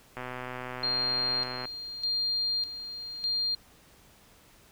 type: click train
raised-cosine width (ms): 0.5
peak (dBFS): -22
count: 188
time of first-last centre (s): 0.17-1.654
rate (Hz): 126
type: tone with tremolo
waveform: sine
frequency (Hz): 4200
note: C8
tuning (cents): +6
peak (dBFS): -26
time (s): 0.83-3.55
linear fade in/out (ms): 5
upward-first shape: square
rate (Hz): 0.83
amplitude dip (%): 70
effects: pink hiss -58 dBFS RMS until 4.71 s